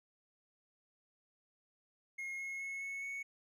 triangle tone with pitch steps, 2152 / 2168 / 2185 / 2201 / 2218 Hz, C7 / C#7 / C#7 / C#7 / C#7, +48 / -39 / -26 / -13 / 0 cents, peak -38 dBFS, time 2.18-3.23 s, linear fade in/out 10 ms, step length 210 ms, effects none

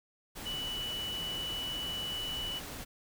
sine tone in noise, 2960 Hz, F#7, in tune, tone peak -35 dBFS, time 0.45-2.6 s, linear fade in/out 20 ms, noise pink, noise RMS -43 dBFS, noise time 0.35-2.85 s, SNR +5 dB, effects none

